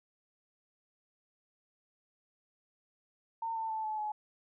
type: tone with pitch steps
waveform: sine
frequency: 909 / 893.4 / 878 / 863 / 848.1 Hz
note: A#5 / A5 / A5 / A5 / G#5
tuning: -44 / +26 / -4 / -34 / +36 cents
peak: -33 dBFS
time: 3.42-4.12 s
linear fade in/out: 5 ms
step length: 140 ms
effects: none